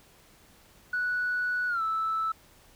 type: tone with pitch glide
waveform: sine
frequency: 1475 to 1314.1 Hz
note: F#6 to E6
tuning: -6 to -6 cents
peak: -25 dBFS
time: 0.93-2.32 s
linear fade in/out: 5 ms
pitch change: -200 cents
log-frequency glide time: 1.68-1.82 s
effects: tanh soft clip ceiling -22 dBFS + pink hiss -58 dBFS RMS until 2.75 s